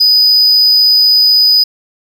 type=tone; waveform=triangle; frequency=4978 Hz; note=D#8; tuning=in tune; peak=-4 dBFS; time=0-1.64 s; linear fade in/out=10 ms; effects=none